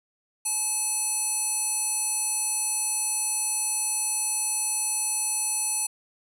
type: tone with band-pass filter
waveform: square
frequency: 860 Hz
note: A5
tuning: 40 cents flat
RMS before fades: -27 dBFS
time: 0.45-5.87 s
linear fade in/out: 10 ms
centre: 9500 Hz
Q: 4
effects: none